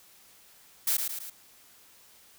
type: noise with echo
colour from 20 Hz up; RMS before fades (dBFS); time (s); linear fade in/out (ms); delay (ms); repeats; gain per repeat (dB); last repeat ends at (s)
blue; -26; 0.87-0.97; 5; 110; 3; -5; 1.3
effects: white hiss -57 dBFS RMS until 2.38 s